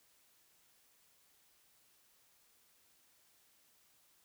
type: silence
effects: white hiss -70 dBFS RMS until 4.24 s